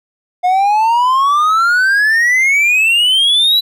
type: exponential sweep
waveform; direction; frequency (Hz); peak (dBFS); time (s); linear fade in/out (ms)
triangle; up; 713 to 3984; -7; 0.43-3.61; 20
effects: none